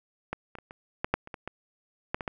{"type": "clicks", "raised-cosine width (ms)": 0.5, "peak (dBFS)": [-16, -26, -28, -28, -12, -8, -28, -22, -20, -12, -19, -16], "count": 12, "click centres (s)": [0.33, 0.553, 0.586, 0.709, 1.045, 1.14, 1.274, 1.342, 1.476, 2.145, 2.208, 2.278], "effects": []}